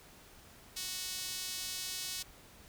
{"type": "tone with high-pass filter", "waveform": "sawtooth", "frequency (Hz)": 370, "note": "F#4", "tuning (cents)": 0, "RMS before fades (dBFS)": -40, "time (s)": [0.76, 2.23], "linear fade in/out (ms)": 10, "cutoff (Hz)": 4300, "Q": 1.1, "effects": ["pink hiss -57 dBFS RMS until 2.68 s"]}